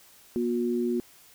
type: tone pair together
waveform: sine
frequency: 240 / 359.8 Hz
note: B3 / F#4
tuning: -49 / -48 cents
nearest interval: perfect fifth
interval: 701 cents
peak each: -27 dBFS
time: 0.36-1 s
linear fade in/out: 0 ms
effects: white hiss -55 dBFS RMS until 1.34 s